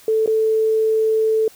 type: tone with dropouts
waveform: sine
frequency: 440 Hz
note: A4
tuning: in tune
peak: -14 dBFS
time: 0.08-1.48 s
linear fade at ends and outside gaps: 2 ms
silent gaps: 0.261-0.275 s
effects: white hiss -47 dBFS RMS until 1.55 s